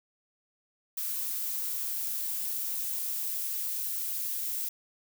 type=noise with high-pass filter sweep; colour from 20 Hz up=violet; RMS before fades=-33 dBFS; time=0.97-4.69 s; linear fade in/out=5 ms; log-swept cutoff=1100 to 310 Hz; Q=2; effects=none